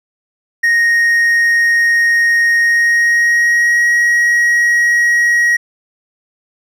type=tone with pitch glide; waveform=triangle; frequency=1864.7 to 1898.4 Hz; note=A#6 to A#6; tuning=0 to +31 cents; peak=-7 dBFS; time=0.63-5.57 s; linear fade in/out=10 ms; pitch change=+31 cents; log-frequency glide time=2.6-3.86 s; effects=none